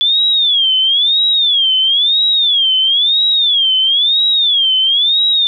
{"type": "tone with vibrato", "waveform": "sine", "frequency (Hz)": 3428, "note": "A7", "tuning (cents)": -46, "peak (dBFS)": -9, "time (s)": [0.01, 5.47], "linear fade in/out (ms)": 0, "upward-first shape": "sine", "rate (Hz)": 1, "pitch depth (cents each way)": 200, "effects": []}